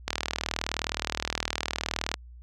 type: click train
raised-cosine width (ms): 0.2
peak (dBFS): -9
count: 82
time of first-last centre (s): 0.08-2.141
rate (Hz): 39.3
effects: added 60 Hz sine -44 dBFS peak until 2.42 s